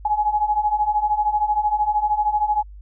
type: beating tone pair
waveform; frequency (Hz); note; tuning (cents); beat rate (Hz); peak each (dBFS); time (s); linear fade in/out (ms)
sine; 833 / 846; G#5 / G#5; +5 / +32; 13; -22 / -19; 0.05-2.63; 5
effects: added 50 Hz sine -37 dBFS peak until 2.81 s